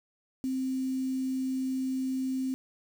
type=tone with quantisation; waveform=sine; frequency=261.6 Hz; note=C4; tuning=in tune; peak=-28 dBFS; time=0.44-2.54 s; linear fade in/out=0 ms; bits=8; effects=none